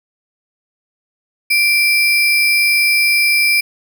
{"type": "tone with sample-and-hold", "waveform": "sine", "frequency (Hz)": 2349, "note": "D7", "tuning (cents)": 0, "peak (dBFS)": -10, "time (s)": [1.5, 3.61], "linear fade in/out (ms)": 10, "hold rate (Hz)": 7350, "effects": []}